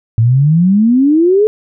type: exponential sweep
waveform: sine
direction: up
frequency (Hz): 109 to 439.1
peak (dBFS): -6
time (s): 0.18-1.47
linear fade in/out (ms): 0
effects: none